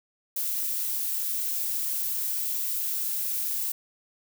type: noise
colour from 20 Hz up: violet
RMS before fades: -29 dBFS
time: 0.36-3.72 s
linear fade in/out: 5 ms
effects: none